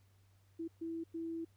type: tone bursts at uneven times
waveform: sine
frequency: 329.6 Hz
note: E4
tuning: in tune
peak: -38 dBFS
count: 3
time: 0.59-0.68 / 0.81-1.04 / 1.14-1.45 s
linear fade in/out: 10 ms
effects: added 97 Hz sine -65 dBFS peak until 1.56 s + pink hiss -75 dBFS RMS until 1.56 s